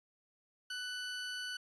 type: tone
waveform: 20% pulse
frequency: 1491 Hz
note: F#6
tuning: 13 cents sharp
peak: -34 dBFS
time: 0.7-1.57 s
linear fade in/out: 5 ms
effects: resampled to 22050 Hz